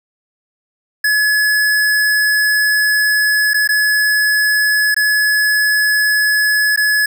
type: tone with dropouts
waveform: square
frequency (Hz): 1701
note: G#6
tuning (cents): +41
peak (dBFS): -12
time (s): 1.04-7.06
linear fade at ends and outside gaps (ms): 5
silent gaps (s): 3.535-3.542 / 3.676-3.689 / 4.945-4.964 / 6.762-6.774
effects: none